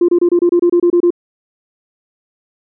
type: tone bursts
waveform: sine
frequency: 348.5 Hz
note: F4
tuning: 4 cents flat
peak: -6 dBFS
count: 11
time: 0.01-1.105 s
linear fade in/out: 5 ms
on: 75 ms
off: 27 ms
effects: tanh soft clip ceiling -4 dBFS